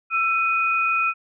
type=tone pair together; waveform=sine; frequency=1336.1 / 2489 Hz; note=E6 / D#7; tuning=+23 / 0 cents; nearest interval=major seventh; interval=1077 cents; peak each=-21 dBFS; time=0.1-1.14 s; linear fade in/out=50 ms; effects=none